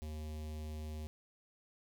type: tone with notch filter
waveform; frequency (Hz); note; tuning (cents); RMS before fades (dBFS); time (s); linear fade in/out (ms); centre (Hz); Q
square; 76.9; D#2; -20; -43; 0.02-1.07; 0; 1400; 0.85
effects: none